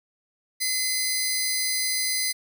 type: tone pair together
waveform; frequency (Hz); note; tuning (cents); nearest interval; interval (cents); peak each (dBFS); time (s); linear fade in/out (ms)
15% pulse; 2045 / 4864; C7 / D#8; -40 / -40; octave + minor third; 1500; -20; 0.6-2.33; 20
effects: none